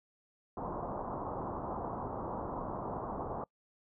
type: low-pass noise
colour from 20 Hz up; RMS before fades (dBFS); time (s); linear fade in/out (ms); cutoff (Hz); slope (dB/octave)
white; -39; 0.57-3.44; 2; 1100; 48
effects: noise-tail reverb RT60 0.1 s tail -25 dB re dry